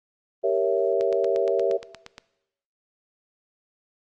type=chord; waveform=sine; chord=G diminished seventh; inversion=none; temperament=equal with one note detuned; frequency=392 / 466.2 / 554.4 / 663.1 Hz; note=G4 / Bb4 / Db5 / Fb5; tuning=0 / 0 / 0 / +10 cents; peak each=-25 dBFS; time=0.43-1.78 s; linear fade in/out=20 ms
type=click train; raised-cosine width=0.2 ms; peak=-21 dBFS; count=11; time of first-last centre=1.01-2.181 s; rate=8.54 Hz
effects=noise-tail reverb RT60 0.9 s tail -19 dB re dry + Opus 24 kbps